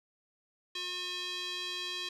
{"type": "tone with band-pass filter", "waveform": "square", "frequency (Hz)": 360.3, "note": "F#4", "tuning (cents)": -46, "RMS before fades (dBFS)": -38, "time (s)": [0.75, 2.09], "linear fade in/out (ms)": 5, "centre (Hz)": 3600, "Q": 3, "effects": []}